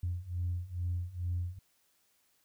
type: beating tone pair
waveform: sine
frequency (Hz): 86.9 / 89.2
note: F2 / F2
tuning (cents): -8 / +37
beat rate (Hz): 2.3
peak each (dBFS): -36 / -34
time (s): 0.03-1.59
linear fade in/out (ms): 5
effects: tanh soft clip ceiling -26 dBFS + white hiss -72 dBFS RMS until 2.44 s